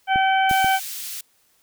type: harmonic tone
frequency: 768 Hz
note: G5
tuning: 36 cents flat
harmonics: 1 / 2 / 3 / 4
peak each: -17 / -23 / -27 / -29 dBFS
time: 0.07-0.8 s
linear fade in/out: 50 ms
type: clicks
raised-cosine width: 3 ms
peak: -17 / -16 / -18 dBFS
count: 3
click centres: 0.159 / 0.512 / 0.645 s
type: high-pass noise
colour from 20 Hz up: white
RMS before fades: -32 dBFS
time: 0.49-1.21 s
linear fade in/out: 5 ms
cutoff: 2600 Hz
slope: 12 dB/octave
effects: white hiss -62 dBFS RMS until 1.62 s